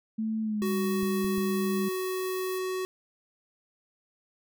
sine tone with pitch glide, 220 to 199.42 Hz, A3 to G3, 0 to +30 cents, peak -27 dBFS, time 0.18-1.89 s, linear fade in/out 10 ms, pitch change -170 cents, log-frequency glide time 0.42-0.78 s
square tone, 372.5 Hz, F#4, 12 cents sharp, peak -30 dBFS, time 0.62-2.85 s, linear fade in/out 0 ms
white high-pass noise, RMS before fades -44 dBFS, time 0.65-2.59 s, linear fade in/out 10 ms, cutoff 9100 Hz, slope 96 dB/octave
clicks, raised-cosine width 5 ms, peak -31 dBFS, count 3, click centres 1.031 / 1.245 / 1.381 s
effects none

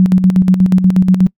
sine tone with tremolo, 185 Hz, F#3, in tune, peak -4 dBFS, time 0-1.27 s, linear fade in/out 0 ms, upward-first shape square, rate 8.3 Hz, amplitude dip 60%, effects noise-tail reverb RT60 0.1 s tail -25 dB re dry

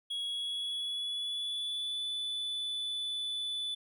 triangle tone with pitch glide, 3331 to 3482 Hz, G#7 to A7, +4 to -19 cents, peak -32 dBFS, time 0.1-3.75 s, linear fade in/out 10 ms, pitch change +77 cents, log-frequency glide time 0.23-2.03 s, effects none

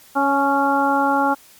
harmonic tone with a mistuned harmonic, 277.2 Hz, C#4, in tune, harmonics 1 / 2 / 3 / 4 / 5, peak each -21 / -24 / -18 / -24 / -22 dBFS, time 0.15-1.35 s, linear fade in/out 20 ms, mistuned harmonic 3, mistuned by +18 cents, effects white hiss -48 dBFS RMS until 1.59 s + MP3 96 kbps

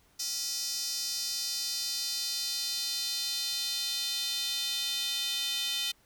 square tone with high-pass filter sweep, 277.2 Hz, C#4, in tune, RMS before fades -33 dBFS, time 0.19-5.92 s, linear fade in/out 10 ms, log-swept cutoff 5300 to 3400 Hz, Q 3.5, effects pink hiss -65 dBFS RMS until 6.05 s

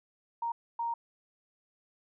sine tone bursts at uneven times, 932.3 Hz, A#5, in tune, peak -30 dBFS, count 2, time 0.42-0.52 / 0.79-0.94 s, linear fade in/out 5 ms, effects none

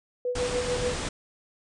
sine tone with tremolo, 493.9 Hz, B4, in tune, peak -24 dBFS, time 0.25-0.94 s, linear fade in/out 2 ms, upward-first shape sine, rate 6.9 Hz, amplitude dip 65%
pink low-pass noise, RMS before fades -32 dBFS, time 0.35-1.09 s, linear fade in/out 5 ms, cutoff 9400 Hz, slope 96 dB/octave
effects none

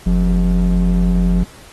triangle ring-modulated tone, 112.1 Hz, A2, 33 cents sharp, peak -6 dBFS, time 0.06-1.44 s, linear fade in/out 10 ms, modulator 65.5 Hz, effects pink hiss -42 dBFS RMS until 1.72 s + AAC 32 kbps

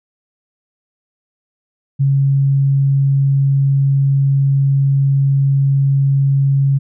sine tone, 137.8 Hz, C#3, 10 cents flat, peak -10 dBFS, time 1.99-6.79 s, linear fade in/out 20 ms, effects none

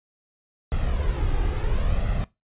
brown noise with flanger, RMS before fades -23 dBFS, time 0.72-2.24 s, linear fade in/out 0 ms, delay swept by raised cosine 1.5 to 2.5 ms, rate 0.74 Hz, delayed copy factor +0.55, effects noise-tail reverb RT60 0.2 s tail -19 dB re dry + resampled to 8000 Hz

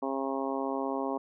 harmonic tone, 135.4 Hz, C#3, 40 cents flat, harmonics 2 / 3 / 4 / 5 / 6 / 7 / 8, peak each -34 / -36 / -37 / -38 / -39 / -39 / -40 dBFS, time 0.02-1.18 s, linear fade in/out 10 ms, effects none

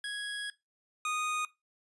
25% pulse tone pair in turn, 1661.2 / 1237.7 Hz, G#6 / D#6, 0 / -9 cents, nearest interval perfect fourth, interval 509 cents, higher first, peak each -31 / -27 dBFS, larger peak second, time 0.04-0.5 / 1.05-1.45 s, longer first, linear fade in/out 2 ms, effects noise-tail reverb RT60 0.2 s tail -18 dB re dry + resampled to 24000 Hz

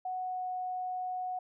sine tone with pitch glide, 740 to 735.3 Hz, F#5 to F#5, 0 to -11 cents, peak -33 dBFS, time 0.05-1.39 s, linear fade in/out 5 ms, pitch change -11 cents, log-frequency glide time 0.16-0.47 s, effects none

